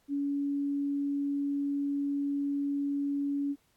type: tone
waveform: sine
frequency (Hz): 282.9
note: C#4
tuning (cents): +35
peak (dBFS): -28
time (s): 0.08-3.56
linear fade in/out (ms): 50
effects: pink hiss -70 dBFS RMS until 3.76 s + AAC 64 kbps